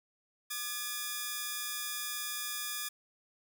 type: tone pair together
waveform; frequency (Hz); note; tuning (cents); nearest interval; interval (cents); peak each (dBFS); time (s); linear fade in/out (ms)
5% pulse; 1205.9 / 1700; D6 / G#6; +45 / +40; tritone; 595; -27; 0.5-2.89; 10
effects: none